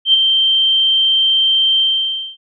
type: tone with ADSR envelope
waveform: sine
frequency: 3136 Hz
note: G7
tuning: in tune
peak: -5 dBFS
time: 0.05-2.37 s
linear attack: 85 ms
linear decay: 17 ms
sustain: -5 dB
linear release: 570 ms
effects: none